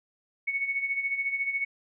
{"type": "tone with tremolo", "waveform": "sine", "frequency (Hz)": 2217, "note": "C#7", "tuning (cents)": 0, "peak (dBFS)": -24, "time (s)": [0.47, 1.65], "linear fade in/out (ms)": 10, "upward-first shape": "sine", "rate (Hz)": 14, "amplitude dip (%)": 65, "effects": []}